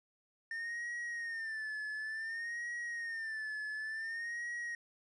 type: tone with vibrato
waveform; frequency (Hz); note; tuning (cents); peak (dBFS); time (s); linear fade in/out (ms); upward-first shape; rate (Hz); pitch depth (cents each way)
triangle; 1809; A6; +48; -36; 0.51-4.75; 2; sine; 0.56; 88
effects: resampled to 24000 Hz + 12-bit